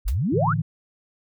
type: exponential sweep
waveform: sine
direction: up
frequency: 39.39 to 1617 Hz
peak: -20 dBFS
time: 0.05-0.54 s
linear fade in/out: 20 ms
type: noise with exponential decay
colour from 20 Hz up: white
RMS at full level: -35 dBFS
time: 0.08-0.17 s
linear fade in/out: 0 ms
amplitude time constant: 19 ms
type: chord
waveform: sine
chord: A suspended fourth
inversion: none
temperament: equal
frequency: 110 / 146.83 / 164.81 Hz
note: A2 / D3 / E3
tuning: 0 / 0 / 0 cents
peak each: -25 dBFS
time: 0.32-0.62 s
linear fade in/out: 10 ms
effects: none